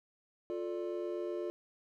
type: chord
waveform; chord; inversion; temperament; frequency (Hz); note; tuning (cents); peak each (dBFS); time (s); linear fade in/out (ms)
triangle; D minor; first; just; 352.4 / 440.5 / 587.3; F4 / A4 / D5; +16 / +2 / 0; -35 / -40 / -40; 0.5-1.5; 0
effects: none

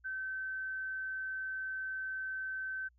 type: tone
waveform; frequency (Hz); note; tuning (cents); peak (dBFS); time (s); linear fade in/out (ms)
sine; 1538; G6; -33; -36; 0.04-2.89; 20
effects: added 60 Hz sine -65 dBFS peak until 2.98 s

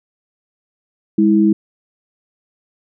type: tone pair together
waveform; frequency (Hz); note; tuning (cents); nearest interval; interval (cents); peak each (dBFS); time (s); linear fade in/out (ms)
sine; 204.4 / 324.4; G#3 / E4; -27 / -28; minor sixth; 799; -12; 1.18-1.53; 5
effects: none

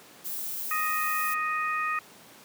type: noise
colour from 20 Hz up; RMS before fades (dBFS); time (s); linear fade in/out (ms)
violet; -34; 0.24-1.35; 20
type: harmonic tone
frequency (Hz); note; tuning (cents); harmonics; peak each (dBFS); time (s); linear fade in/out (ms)
622.3; D#5; 0; 2 / 3 / 4; -28 / -32 / -34; 0.71-1.99; 2
effects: pink hiss -51 dBFS RMS until 2.44 s + high-pass 200 Hz 12 dB/octave

